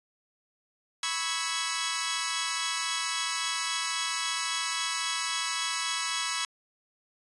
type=chord; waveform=10% pulse; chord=C# minor seventh; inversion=third; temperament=equal with one note detuned; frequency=987.8 / 1108.7 / 1305.6 / 1661.2 Hz; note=B5 / C#6 / E6 / G#6; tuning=0 / 0 / -17 / 0 cents; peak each=-26 dBFS; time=1.03-6.45 s; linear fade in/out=2 ms; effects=resampled to 24000 Hz